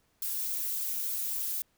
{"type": "noise with flanger", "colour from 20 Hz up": "violet", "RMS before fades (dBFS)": -33, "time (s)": [0.22, 1.62], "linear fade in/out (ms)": 2, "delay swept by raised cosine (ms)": [1, 6.4], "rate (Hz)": 3.4, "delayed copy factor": -0.85, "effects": ["pink hiss -71 dBFS RMS until 1.77 s"]}